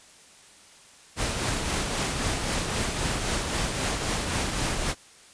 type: noise with tremolo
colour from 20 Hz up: pink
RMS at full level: -26 dBFS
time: 1.16-4.95 s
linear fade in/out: 50 ms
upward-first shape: triangle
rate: 3.8 Hz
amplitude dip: 40%
effects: white hiss -52 dBFS RMS until 5.33 s + resampled to 22050 Hz